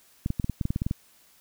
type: clicks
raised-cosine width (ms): 5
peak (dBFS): -14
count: 12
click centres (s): 0.261 / 0.304 / 0.398 / 0.444 / 0.497 / 0.612 / 0.654 / 0.705 / 0.761 / 0.819 / 0.865 / 0.911
effects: white hiss -59 dBFS RMS until 1.4 s